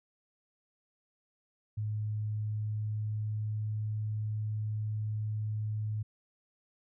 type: tone with pitch glide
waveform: sine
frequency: 106.6 to 107.22 Hz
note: G#2 to A2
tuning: +46 to -44 cents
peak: -31 dBFS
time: 1.77-6.03 s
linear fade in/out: 10 ms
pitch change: +10 cents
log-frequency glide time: 2.2-3.74 s
effects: none